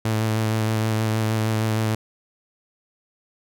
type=tone with vibrato; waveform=sawtooth; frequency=110 Hz; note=A2; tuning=in tune; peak=-16 dBFS; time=0.05-1.95 s; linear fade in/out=5 ms; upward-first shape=sine; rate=6.4 Hz; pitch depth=19 cents each way; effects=none